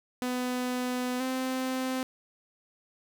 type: tone pair in turn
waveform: sawtooth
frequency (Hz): 250 / 259.1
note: B3 / C4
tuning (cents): +21 / -17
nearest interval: minor second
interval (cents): 62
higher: second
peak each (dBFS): -25 / -25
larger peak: neither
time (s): 0.22-1.2 / 1.2-2.03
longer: first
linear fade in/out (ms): 0
effects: none